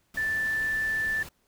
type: tone in noise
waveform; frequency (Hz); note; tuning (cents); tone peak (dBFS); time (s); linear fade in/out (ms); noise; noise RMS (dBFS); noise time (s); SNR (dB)
sine; 1762; A6; +2; -25; 0.17-1.23; 5; pink; -43; 0.14-1.29; +15
effects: pink hiss -70 dBFS RMS until 1.47 s